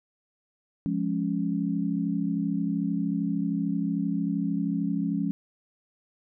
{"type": "chord", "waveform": "sine", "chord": "Db major", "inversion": "first", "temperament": "equal", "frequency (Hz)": [174.61, 207.7, 277.2], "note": ["F3", "Ab3", "Db4"], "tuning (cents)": [0, 0, 0], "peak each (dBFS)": -29, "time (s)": [0.86, 5.31], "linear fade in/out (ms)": 0, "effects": []}